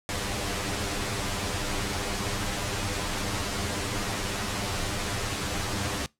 pink noise with comb filter, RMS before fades -30 dBFS, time 0.09-6.06 s, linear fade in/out 0 ms, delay 10 ms, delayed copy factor +0.85, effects noise-tail reverb RT60 0.2 s tail -23 dB re dry + low-pass 9000 Hz 12 dB/octave

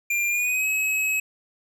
square tone with pitch glide, 2390 to 2562 Hz, D7 to E7, +30 to -50 cents, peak -22 dBFS, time 0.1-1.2 s, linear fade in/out 5 ms, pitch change +120 cents, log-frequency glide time 0.28-0.67 s, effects none

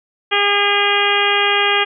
harmonic tone, 406.2 Hz, G#4, 38 cents flat, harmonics 1 / 2 / 3 / 4 / 5 / 6 / 7 / 8, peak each -21 / -21 / -21 / -21 / -21 / -21 / -21 / -21 dBFS, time 0.31-1.85 s, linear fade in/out 20 ms, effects none

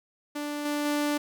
sawtooth tone with level steps, 293.7 Hz, D4, in tune, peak -27 / -23 / -21 dBFS, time 0.35-1.18 s, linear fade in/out 10 ms, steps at 0.65 / 0.85 s, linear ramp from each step 5 ms, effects none

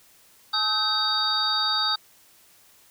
sine tone cluster, 852 / 1275 / 1545 / 3750 / 4619 Hz, G#5 / D#6 / G6 / A#7 / D8, +44 / +42 / -26 / +10 / -30 cents, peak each -32 / -28 / -33 / -26 / -25 dBFS, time 0.53-1.96 s, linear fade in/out 10 ms, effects white hiss -56 dBFS RMS until 2.9 s

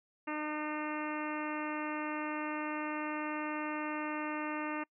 harmonic tone, 303.4 Hz, D#4, 44 cents flat, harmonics 1 / 2 / 3 / 4 / 5 / 6 / 7 / 8 / 9, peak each -38 / -44 / -42 / -43 / -47 / -46 / -47 / -50 / -48 dBFS, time 0.27-4.84 s, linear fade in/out 10 ms, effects noise-tail reverb RT60 0.1 s tail -26 dB re dry

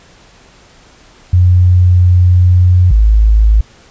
sine tone pair in turn, 89.9 / 53.56 Hz, F#2 / A1, -49 / -46 cents, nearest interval major sixth, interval 897 cents, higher first, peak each -4 / -4 dBFS, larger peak neither, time 1.33-2.91 / 2.91-3.61 s, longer first, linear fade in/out 5 ms, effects pink hiss -43 dBFS RMS until 3.9 s + resampled to 16000 Hz

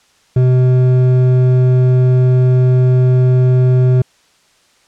sine tone with hard clipping, 127.2 Hz, C3, 48 cents flat, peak -9 dBFS, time 0.36-4.02 s, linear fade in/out 5 ms, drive 8 dB, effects white hiss -53 dBFS RMS until 4.87 s + low-pass 7000 Hz 12 dB/octave

